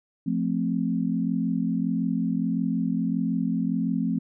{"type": "chord", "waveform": "sine", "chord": "F major", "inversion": "none", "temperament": "equal", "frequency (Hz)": [174.61, 220, 261.6], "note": ["F3", "A3", "C4"], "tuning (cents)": [0, 0, 0], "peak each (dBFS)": -27, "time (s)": [0.26, 4.19], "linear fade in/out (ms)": 10, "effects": []}